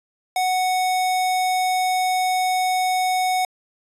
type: tone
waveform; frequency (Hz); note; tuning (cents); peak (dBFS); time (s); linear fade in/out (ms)
square; 740; F#5; 0; -19; 0.36-3.45; 2
effects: resampled to 32000 Hz